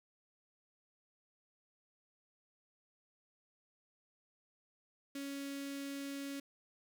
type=tone with notch filter; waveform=sawtooth; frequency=278.5 Hz; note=C#4; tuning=8 cents sharp; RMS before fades=-43 dBFS; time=5.15-6.4 s; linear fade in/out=5 ms; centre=870 Hz; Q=0.64; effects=11-bit